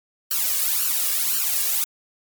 blue noise with flanger, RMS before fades -22 dBFS, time 0.31-1.84 s, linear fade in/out 0 ms, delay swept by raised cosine 0.69 to 1.79 ms, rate 1.9 Hz, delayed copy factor +1, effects MP3 96 kbps

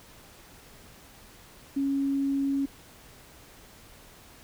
sine tone, 276 Hz, C#4, 7 cents flat, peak -24 dBFS, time 1.76-2.66 s, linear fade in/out 10 ms, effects pink hiss -52 dBFS RMS until 4.43 s

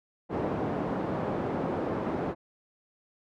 pink band-pass noise, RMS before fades -31 dBFS, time 0.29-2.35 s, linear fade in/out 50 ms, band 170 to 780 Hz, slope 12 dB/octave, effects none

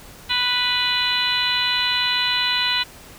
harmonic tone with a mistuned harmonic, 493.9 Hz, B4, in tune, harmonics 2 / 3 / 4 / 5 / 6 / 7 / 8, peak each -28 / -28 / -28 / -27 / -24 / -27 / -23 dBFS, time 0.29-2.84 s, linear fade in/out 20 ms, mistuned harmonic 8, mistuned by +25 cents, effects pink hiss -43 dBFS RMS until 3.18 s

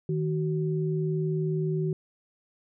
sine tone pair together, 157.05 / 375.8 Hz, D#3 / F#4, +16 / +27 cents, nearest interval octave + minor third, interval 1511 cents, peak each -26 / -30 dBFS, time 0.09-1.93 s, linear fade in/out 2 ms, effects none

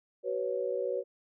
sine chord, F# suspended fourth, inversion none, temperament equal with one note detuned, 378.2 / 493.9 / 554.4 Hz, F#4 / B4 / C#5, +38 / 0 / 0 cents, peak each -35 / -33 / -34 dBFS, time 0.23-1.04 s, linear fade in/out 50 ms, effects none

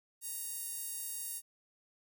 sawtooth tone with high-pass filter, 932.3 Hz, A#5, in tune, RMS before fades -41 dBFS, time 0.21-1.42 s, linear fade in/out 50 ms, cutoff 9700 Hz, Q 1.4, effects none

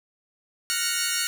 10% pulse chord, Gb major seventh, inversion third, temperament equal, 1396.9 / 1480 / 1864.7 / 2217 Hz, F6 / Gb6 / Bb6 / Db7, 0 / 0 / 0 / 0 cents, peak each -21 dBFS, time 0.7-1.27 s, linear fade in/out 0 ms, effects none

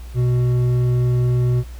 triangle tone with hard clipping, 123.47 Hz, B2, in tune, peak -16 dBFS, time 0.14-1.64 s, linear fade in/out 50 ms, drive 10 dB, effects added 60 Hz sine -31 dBFS peak until 1.79 s + pink hiss -47 dBFS RMS until 1.79 s

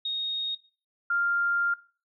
sine tone pair in turn, 3729 / 1396.8 Hz, A#7 / F6, 0 / 0 cents, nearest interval octave + perfect fourth, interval 1700 cents, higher first, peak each -27 / -23 dBFS, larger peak second, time 0.05-0.55 / 1.1-1.74 s, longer second, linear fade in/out 5 ms, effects noise-tail reverb RT60 0.4 s tail -20 dB re dry

